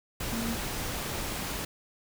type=tone in noise; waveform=sine; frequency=230 Hz; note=A#3; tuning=23 cents flat; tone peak=-31 dBFS; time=0.32-0.55 s; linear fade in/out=5 ms; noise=pink; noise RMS=-34 dBFS; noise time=0.2-1.65 s; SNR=0 dB; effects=none